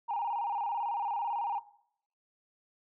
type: tone with vibrato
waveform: sine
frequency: 872 Hz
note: A5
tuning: 16 cents flat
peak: -29 dBFS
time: 0.08-1.6 s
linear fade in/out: 20 ms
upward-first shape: square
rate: 18 Hz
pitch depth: 120 cents each way
effects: noise-tail reverb RT60 0.7 s tail -19 dB re dry + tanh soft clip ceiling -26 dBFS